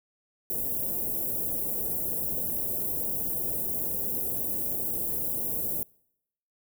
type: band-stop noise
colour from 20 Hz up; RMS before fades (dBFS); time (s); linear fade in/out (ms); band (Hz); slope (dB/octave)
white; -30; 0.5-5.83; 0; 580 to 12000; 24
effects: noise-tail reverb RT60 0.8 s tail -26 dB re dry

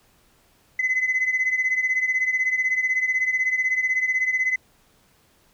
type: beating tone pair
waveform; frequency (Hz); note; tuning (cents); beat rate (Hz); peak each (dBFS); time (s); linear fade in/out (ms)
sine; 2027 / 2043; B6 / C7; +45 / -42; 16; -20 / -24; 0.79-4.56; 5
effects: tanh soft clip ceiling -15 dBFS + pink hiss -60 dBFS RMS until 5.53 s

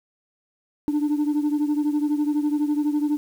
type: beating tone pair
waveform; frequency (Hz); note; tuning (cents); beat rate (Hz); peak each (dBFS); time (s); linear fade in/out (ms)
sine; 293.7 / 305.7; D4 / D#4; 0 / -30; 12; -19 / -23; 0.88-3.17; 0
effects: tanh soft clip ceiling -17 dBFS + 8-bit

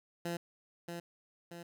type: tone with echo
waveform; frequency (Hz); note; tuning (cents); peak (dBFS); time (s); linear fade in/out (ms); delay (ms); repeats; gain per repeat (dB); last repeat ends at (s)
15% pulse; 171.3; F3; -33; -29; 0.25-0.37; 5; 630; 2; -5; 1.63
effects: none

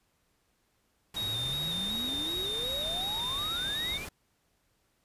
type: noise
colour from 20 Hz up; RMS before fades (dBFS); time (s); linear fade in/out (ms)
pink; -42; 1.14-4.09; 5
type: tone with vibrato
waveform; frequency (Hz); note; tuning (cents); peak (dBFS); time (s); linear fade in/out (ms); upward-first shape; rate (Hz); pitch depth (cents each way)
triangle; 3700; A#7; -14; -30; 1.16-3.98; 10; square; 2.7; 34
type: exponential sweep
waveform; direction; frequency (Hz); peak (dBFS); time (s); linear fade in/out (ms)
sine; up; 95.4 to 2479; -39; 1.21-4.06; 20
effects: pink hiss -73 dBFS RMS until 5.04 s + resampled to 32000 Hz

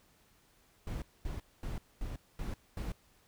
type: noise bursts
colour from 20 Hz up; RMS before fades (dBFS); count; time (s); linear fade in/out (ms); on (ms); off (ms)
brown; -38; 6; 0.87-2.92; 2; 150; 230
effects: pink hiss -67 dBFS RMS until 3.27 s

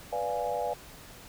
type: chord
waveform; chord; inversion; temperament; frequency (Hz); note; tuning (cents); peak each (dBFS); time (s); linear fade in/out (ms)
sine; B diminished seventh; none; equal; 493.9 / 587.3 / 698.5 / 830.6; B4 / D5 / F5 / Ab5; 0 / 0 / 0 / 0; -34; 0.12-0.74; 10
effects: pink hiss -49 dBFS RMS until 1.28 s

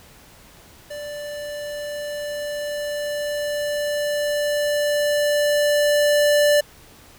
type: tone with level ramp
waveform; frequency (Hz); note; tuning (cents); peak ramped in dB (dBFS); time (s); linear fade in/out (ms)
square; 587.3; D5; 0; -31 to -14; 0.9-6.61; 10
effects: pink hiss -48 dBFS RMS until 7.18 s

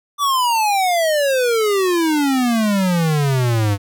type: exponential sweep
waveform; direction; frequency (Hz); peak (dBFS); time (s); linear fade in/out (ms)
square; down; 1177 to 98; -15; 0.18-3.78; 50
effects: none

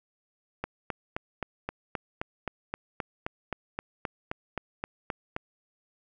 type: click train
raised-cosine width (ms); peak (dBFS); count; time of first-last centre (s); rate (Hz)
0.5; -16; 19; 0.64-5.364; 3.81
effects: none

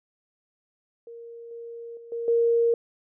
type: tone with level steps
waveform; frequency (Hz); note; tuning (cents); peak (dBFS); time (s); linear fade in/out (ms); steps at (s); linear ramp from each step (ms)
sine; 466.2; A#4; 0; -39 / -36 / -42 / -28 / -18; 1.07-2.74; 2; 1.51 / 1.97 / 2.12 / 2.28; 2
effects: none

